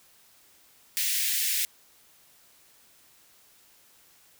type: high-pass noise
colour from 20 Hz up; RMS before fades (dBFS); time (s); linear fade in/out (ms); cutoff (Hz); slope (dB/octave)
white; -27; 0.97-1.65; 0; 1800; 48
effects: white hiss -59 dBFS RMS until 4.39 s